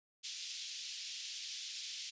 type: band-pass noise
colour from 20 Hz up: white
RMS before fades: -45 dBFS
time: 0.23-2.11 s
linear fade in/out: 20 ms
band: 2800 to 6000 Hz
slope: 24 dB/octave
effects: resampled to 16000 Hz